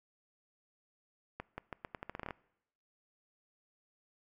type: accelerating click train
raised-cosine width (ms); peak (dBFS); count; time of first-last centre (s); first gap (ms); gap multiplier
0.5; -25; 13; 1.4-2.308; 180; 0.82
effects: noise-tail reverb RT60 0.8 s tail -22 dB re dry